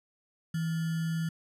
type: tone with sample-and-hold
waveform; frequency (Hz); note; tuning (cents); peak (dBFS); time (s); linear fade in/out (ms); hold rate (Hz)
sine; 163.2; E3; -17; -28; 0.54-1.29; 5; 1575
effects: resampled to 32000 Hz